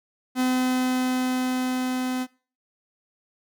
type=tone with level ramp; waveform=45% pulse; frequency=254.8 Hz; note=C4; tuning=46 cents flat; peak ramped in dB=-20 to -25 dBFS; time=0.35-2.27 s; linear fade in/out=50 ms; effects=noise-tail reverb RT60 0.4 s tail -22 dB re dry